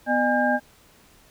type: tone cluster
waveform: sine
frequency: 248.4 / 608 / 820 / 1603 Hz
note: B3 / D#5 / G#5 / G6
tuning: +10 / -40 / -22 / +38 cents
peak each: -24 dBFS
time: 0.06-0.6 s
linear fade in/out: 50 ms
effects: pink hiss -55 dBFS RMS until 1.3 s